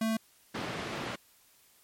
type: tone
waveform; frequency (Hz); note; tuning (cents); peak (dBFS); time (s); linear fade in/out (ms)
square; 222.4; A3; +19; -28; 0.01-0.17; 5
type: band-pass noise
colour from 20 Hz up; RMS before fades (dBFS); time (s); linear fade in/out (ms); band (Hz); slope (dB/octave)
pink; -37; 0.54-1.16; 10; 140 to 3400; 12
effects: white hiss -63 dBFS RMS until 1.83 s + MP3 64 kbps